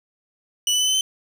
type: tone with pitch steps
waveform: 25% pulse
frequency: 2960 / 2987 / 3015 / 3043 / 3071 Hz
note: F#7 / F#7 / F#7 / F#7 / G7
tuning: 0 / +16 / +32 / +48 / -36 cents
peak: -14 dBFS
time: 0.67-1.01 s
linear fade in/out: 2 ms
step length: 68 ms
effects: none